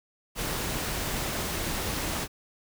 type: noise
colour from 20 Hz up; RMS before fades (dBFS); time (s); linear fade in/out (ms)
pink; -31; 0.35-2.28; 50
effects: none